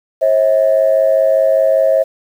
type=tone pair together; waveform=sine; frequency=538 / 643.1 Hz; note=C5 / E5; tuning=+48 / -43 cents; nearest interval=minor third; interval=309 cents; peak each=-11 dBFS; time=0.21-2.04 s; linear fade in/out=20 ms; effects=tanh soft clip ceiling -2 dBFS + 7-bit